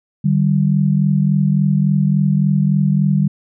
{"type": "tone pair together", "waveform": "sine", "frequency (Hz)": [150, 193.53], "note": ["D3", "G3"], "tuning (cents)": [37, -22], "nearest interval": "major third", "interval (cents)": 441, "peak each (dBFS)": [-14, -15], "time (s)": [0.24, 3.28], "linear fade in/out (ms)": 10, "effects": []}